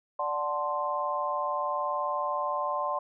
sine chord, D dominant seventh, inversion none, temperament equal, 587.3 / 740 / 880 / 1046.5 Hz, D5 / F#5 / A5 / C6, 0 / 0 / 0 / 0 cents, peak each -33 / -36 / -35 / -30 dBFS, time 0.19-2.99 s, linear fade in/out 5 ms, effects none

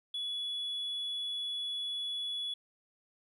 sine tone, 3401 Hz, G#7, 40 cents sharp, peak -32 dBFS, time 0.14-2.54 s, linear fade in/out 5 ms, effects tanh soft clip ceiling -32 dBFS + 12-bit

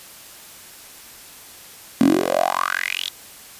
10% pulse tone with high-pass filter sweep, 44.88 Hz, F1, 48 cents sharp, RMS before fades -20 dBFS, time 2.01-3.09 s, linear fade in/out 0 ms, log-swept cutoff 240 to 3700 Hz, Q 7.2, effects white hiss -42 dBFS RMS until 3.59 s + resampled to 32000 Hz

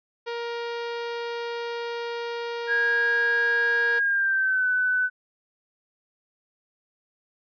sawtooth tone, 470.3 Hz, A#4, 15 cents sharp, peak -25 dBFS, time 0.26-4 s, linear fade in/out 20 ms
sine tone with pitch glide, 1638 to 1502.1 Hz, G#6 to F#6, -24 to +26 cents, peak -20 dBFS, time 2.67-5.1 s, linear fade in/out 50 ms, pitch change -150 cents, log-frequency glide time 3.98-4.67 s
effects resampled to 11025 Hz

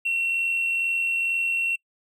triangle tone with amplitude modulation, 2722 Hz, F7, 45 cents flat, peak -17 dBFS, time 0.05-1.76 s, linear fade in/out 10 ms, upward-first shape sine, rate 82.2 Hz, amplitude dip 40%, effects noise-tail reverb RT60 0.1 s tail -25 dB re dry + tanh soft clip ceiling -18 dBFS

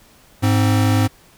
square tone pair together, 104.4 / 262.2 Hz, G#2 / C4, +10 / +4 cents, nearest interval octave + major third, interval 1594 cents, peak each -15 / -20 dBFS, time 0.42-1.08 s, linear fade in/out 20 ms, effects pink hiss -50 dBFS RMS until 1.37 s

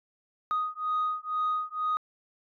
sine beating tone pair, 1244.5 / 1246.6 Hz, D#6 / D#6, 0 / +3 cents, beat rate 2.1 Hz, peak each -29 dBFS, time 0.51-1.97 s, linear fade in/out 0 ms, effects tanh soft clip ceiling -22 dBFS

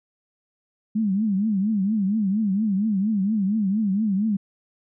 sine tone with vibrato, 205 Hz, G#3, 22 cents flat, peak -19 dBFS, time 0.95-4.37 s, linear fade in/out 10 ms, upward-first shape triangle, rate 4.3 Hz, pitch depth 180 cents each way, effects none

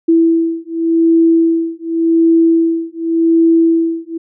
sine beating tone pair, 329.6 / 330.48 Hz, E4 / E4, 0 / +4 cents, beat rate 0.88 Hz, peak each -12 dBFS, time 0.08-4.18 s, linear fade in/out 10 ms, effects none

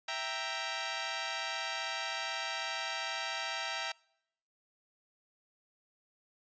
10% pulse chord, E diminished, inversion none, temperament equal, 659.3 / 784 / 932.3 Hz, E5 / G5 / Bb5, 0 / 0 / 0 cents, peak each -31 dBFS, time 0.08-3.92 s, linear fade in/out 5 ms, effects noise-tail reverb RT60 0.8 s tail -26 dB re dry + resampled to 16000 Hz

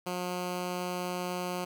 10% pulse tone, 179.6 Hz, F3, 49 cents sharp, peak -24 dBFS, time 0.06-1.65 s, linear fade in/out 10 ms, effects 11-bit

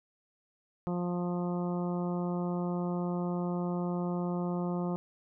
harmonic tone, 176.5 Hz, F3, 19 cents sharp, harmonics 1 / 2 / 3 / 4 / 5 / 6 / 7, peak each -31 / -37 / -41 / -43 / -45 / -47 / -48 dBFS, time 0.87-4.96 s, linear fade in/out 0 ms, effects none

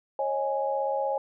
sine chord, C# suspended second, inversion none, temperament equal with one note detuned, 545.8 / 622.3 / 830.6 Hz, C#5 / D#5 / G#5, -27 / 0 / 0 cents, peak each -28 / -33 / -29 dBFS, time 0.19-1.18 s, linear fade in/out 2 ms, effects none

